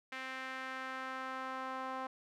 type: tone with band-pass filter sweep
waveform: sawtooth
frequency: 261.6 Hz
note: C4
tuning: in tune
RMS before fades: -42 dBFS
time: 0.12-2.07 s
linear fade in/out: 5 ms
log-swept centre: 2000 to 1000 Hz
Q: 1.9
effects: none